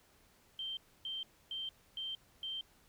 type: tone bursts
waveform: sine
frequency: 3136 Hz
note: G7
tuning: in tune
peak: -38 dBFS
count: 5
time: 0.59-2.61 s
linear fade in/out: 2 ms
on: 180 ms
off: 280 ms
effects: pink hiss -67 dBFS RMS until 2.88 s